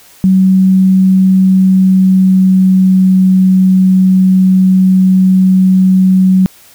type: tone with pitch glide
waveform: sine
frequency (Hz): 188.7 to 187.29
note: F#3 to F#3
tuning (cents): +34 to +21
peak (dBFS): -4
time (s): 0.24-6.46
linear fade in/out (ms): 0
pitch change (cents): -13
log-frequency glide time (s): 1.41-3.25
effects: white hiss -41 dBFS RMS until 6.74 s